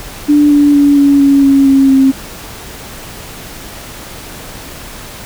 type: tone with pitch steps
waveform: sine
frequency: 293.7 / 289.8 / 286 / 282.2 / 278.5 / 274.8 / 271.2 / 267.6 Hz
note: D4 / D4 / D4 / C#4 / C#4 / C#4 / C#4 / C4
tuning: 0 / -23 / -46 / +31 / +8 / -15 / -38 / +39 cents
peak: -4 dBFS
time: 0.28-2.12 s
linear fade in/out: 20 ms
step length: 230 ms
effects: pink hiss -29 dBFS RMS until 5.25 s